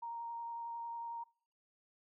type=tone with vibrato; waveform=sine; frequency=932.3 Hz; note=A#5; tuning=in tune; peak=-40 dBFS; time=0.02-1.24 s; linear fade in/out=10 ms; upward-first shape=sine; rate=11 Hz; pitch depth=10 cents each way; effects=noise-tail reverb RT60 0.6 s tail -26 dB re dry